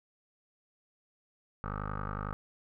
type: tone with low-pass filter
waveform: 15% pulse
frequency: 51 Hz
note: G#1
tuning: 31 cents flat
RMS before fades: -37 dBFS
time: 1.64-2.33 s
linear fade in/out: 0 ms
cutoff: 1300 Hz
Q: 9.8
effects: none